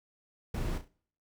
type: noise with echo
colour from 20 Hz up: brown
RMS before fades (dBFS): -34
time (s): 0.54-0.78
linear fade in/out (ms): 5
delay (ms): 34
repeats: 3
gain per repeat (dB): -9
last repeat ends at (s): 0.882
effects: noise-tail reverb RT60 0.6 s tail -25 dB re dry